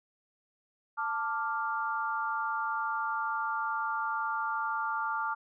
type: chord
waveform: sine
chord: D minor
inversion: second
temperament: equal with one note detuned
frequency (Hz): 887.1 / 1174.7 / 1396.9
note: A5 / D6 / F6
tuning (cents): +14 / 0 / 0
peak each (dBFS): -34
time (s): 0.97-5.35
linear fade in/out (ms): 20
effects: none